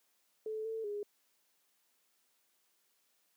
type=tone with pitch steps; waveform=sine; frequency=435.5 / 446.1 / 412.1 Hz; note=A4 / A4 / G#4; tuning=-18 / +24 / -13 cents; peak=-36 dBFS; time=0.46-1.03 s; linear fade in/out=2 ms; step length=190 ms; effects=white hiss -75 dBFS RMS until 3.36 s + high-pass 200 Hz 12 dB/octave